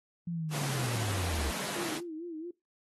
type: linear sweep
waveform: sine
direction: down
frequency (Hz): 174.61 to 65.41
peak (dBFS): -32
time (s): 0.27-1.51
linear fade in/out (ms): 5
type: high-pass noise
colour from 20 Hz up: pink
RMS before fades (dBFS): -37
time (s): 0.5-2.01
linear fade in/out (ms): 50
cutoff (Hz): 160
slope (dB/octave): 24
type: tone with vibrato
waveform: sine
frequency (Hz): 330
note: E4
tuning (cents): +2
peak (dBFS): -37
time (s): 1.76-2.51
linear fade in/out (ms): 5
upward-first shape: sine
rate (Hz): 4.5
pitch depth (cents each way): 110
effects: noise-tail reverb RT60 0.2 s tail -20 dB re dry + AAC 32 kbps